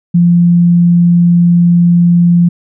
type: tone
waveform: sine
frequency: 173.1 Hz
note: F3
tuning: 15 cents flat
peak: -4 dBFS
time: 0.14-2.49 s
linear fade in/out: 10 ms
effects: none